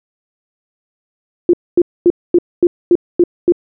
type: tone bursts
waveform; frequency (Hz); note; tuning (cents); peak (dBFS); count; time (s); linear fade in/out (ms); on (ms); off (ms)
sine; 349.2; F4; 0; -5; 8; 1.49-3.522; 2; 44; 240
effects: none